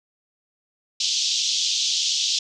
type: band-pass noise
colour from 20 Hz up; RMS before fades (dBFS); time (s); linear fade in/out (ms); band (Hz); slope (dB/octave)
pink; -23; 1-2.39; 5; 3100 to 6600; 48
effects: none